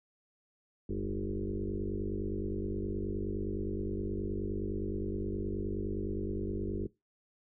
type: tone with frequency modulation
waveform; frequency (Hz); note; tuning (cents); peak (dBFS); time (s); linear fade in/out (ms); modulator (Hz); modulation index
sine; 206.2; G#3; -12; -32; 0.89-6.87; 5; 49.6; 4.2
effects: noise-tail reverb RT60 0.2 s tail -19 dB re dry